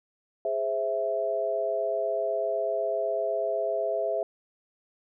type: chord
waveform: sine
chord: Ab augmented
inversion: none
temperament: equal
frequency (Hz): 415.3 / 523.3 / 659.3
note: Ab4 / C5 / E5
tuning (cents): 0 / 0 / 0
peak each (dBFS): -32 / -32 / -27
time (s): 0.45-4.23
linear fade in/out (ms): 2
effects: none